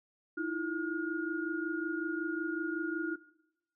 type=tone cluster; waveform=sine; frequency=314.2 / 339.6 / 1429 Hz; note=D#4 / F4 / F6; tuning=+17 / -48 / +39 cents; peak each=-36 / -37 / -36 dBFS; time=0.37-3.16 s; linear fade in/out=10 ms; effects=noise-tail reverb RT60 0.9 s tail -19 dB re dry